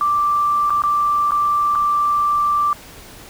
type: tone with dropouts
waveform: sine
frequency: 1174.7 Hz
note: D6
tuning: in tune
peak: -14 dBFS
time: 0.01-2.73 s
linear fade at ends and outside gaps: 1 ms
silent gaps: 0.697-0.704 / 0.82-0.837 / 1.309-1.319 / 1.752-1.756 s
effects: pink hiss -40 dBFS RMS until 3.29 s